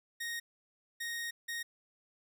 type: tone bursts at uneven times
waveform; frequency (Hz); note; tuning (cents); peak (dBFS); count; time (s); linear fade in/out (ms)
sawtooth; 1864.7; A#6; 0; -33; 3; 0.2-0.4 / 1-1.31 / 1.48-1.63; 10
effects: none